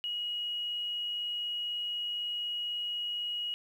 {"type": "tone with quantisation", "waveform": "sine", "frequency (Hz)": 2899, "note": "F#7", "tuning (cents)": -36, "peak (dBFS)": -32, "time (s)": [0.04, 3.54], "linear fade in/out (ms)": 0, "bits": 10, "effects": []}